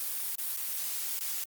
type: noise with dropouts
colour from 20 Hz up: blue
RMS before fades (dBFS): -34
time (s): 0-1.44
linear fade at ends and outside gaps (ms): 2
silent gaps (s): 0.355-0.383 / 0.565-0.571 / 1.192-1.207
effects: Opus 32 kbps